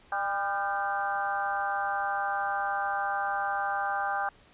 harmonic tone with a mistuned harmonic, 200 Hz, G3, 35 cents sharp, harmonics 3 / 4 / 5 / 6 / 7 / 8, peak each -41 / -30 / -40 / -34 / -38 / -34 dBFS, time 0.12-4.29 s, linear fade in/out 2 ms, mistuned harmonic 8, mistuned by -51 cents, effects pink hiss -58 dBFS RMS until 4.53 s + resampled to 8000 Hz

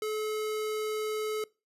square tone, 430 Hz, A4, 40 cents flat, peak -31 dBFS, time 0.02-1.44 s, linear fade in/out 2 ms, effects noise-tail reverb RT60 0.3 s tail -23 dB re dry + resampled to 32000 Hz

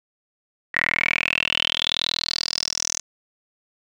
10% pulse tone with band-pass filter sweep, 40.78 Hz, E1, 18 cents flat, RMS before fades -24 dBFS, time 0.74-3 s, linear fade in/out 10 ms, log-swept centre 1900 to 6400 Hz, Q 9.4, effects none

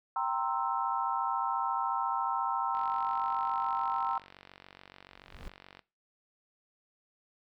sine chord, C dominant seventh, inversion second, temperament equal, 784 / 932.3 / 1046.5 / 1318.5 Hz, G5 / Bb5 / C6 / E6, 0 / 0 / 0 / 0 cents, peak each -35 / -33 / -35 / -35 dBFS, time 0.16-4.18 s, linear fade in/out 2 ms
click train, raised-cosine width 0.3 ms, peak -33 dBFS, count 144, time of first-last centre 2.75-5.793 s, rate 47 Hz
brown noise with exponential growth, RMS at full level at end -41 dBFS, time 5.06-5.48 s, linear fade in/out 0 ms, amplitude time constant 91 ms
effects noise-tail reverb RT60 0.3 s tail -20 dB re dry

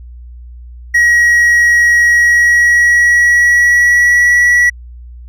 triangle tone with pitch glide, 1905 to 1938.3 Hz, A#6 to B6, +37 to -33 cents, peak -4 dBFS, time 0.94-4.7 s, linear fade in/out 10 ms, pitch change +30 cents, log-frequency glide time 2.04-4.38 s, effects added 60 Hz sine -29 dBFS peak until 5.28 s

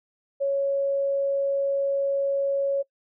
sine tone, 554.4 Hz, C#5, in tune, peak -21 dBFS, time 0.4-2.83 s, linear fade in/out 20 ms, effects noise-tail reverb RT60 0.1 s tail -22 dB re dry

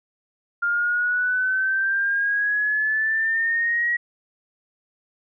sine exponential sweep, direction up, 1400 to 1915 Hz, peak -19 dBFS, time 0.62-3.97 s, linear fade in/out 10 ms, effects none

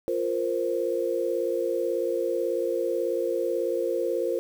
sine chord, F suspended fourth, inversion none, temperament just, 349.2 / 465.6 / 523.8 Hz, F4 / Bb4 / C5, 0 / -2 / +2 cents, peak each -29 / -28 / -28 dBFS, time 0.08-4.39 s, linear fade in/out 0 ms, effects 8-bit

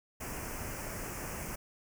pink band-stop noise, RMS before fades -40 dBFS, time 0.2-1.56 s, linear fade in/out 10 ms, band 2700 to 5300 Hz, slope 48 dB/octave, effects none

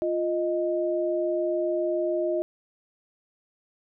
sine tone pair together, 349.3 / 622.3 Hz, F4 / D#5, 0 / 0 cents, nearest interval minor seventh, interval 1000 cents, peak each -26 dBFS, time 0.02-2.42 s, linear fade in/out 0 ms, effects none

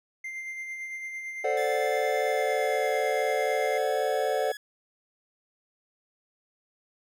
triangle tone with tremolo, 2093 Hz, C7, in tune, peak -31 dBFS, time 0.24-3.78 s, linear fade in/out 5 ms, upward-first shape sine, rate 8.9 Hz, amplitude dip 35%
triangle chord, D dominant seventh, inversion second, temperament equal, 440 / 523.3 / 587.3 / 740 Hz, A4 / C5 / D5 / F#5, 0 / 0 / 0 / 0 cents, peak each -28 dBFS, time 1.44-4.52 s, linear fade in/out 5 ms
sawtooth tone with pitch glide, 1744 to 1682.6 Hz, A6 to G#6, -16 to +22 cents, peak -35 dBFS, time 1.57-4.57 s, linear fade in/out 2 ms, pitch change -62 cents, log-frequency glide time 2.25-2.96 s
effects none

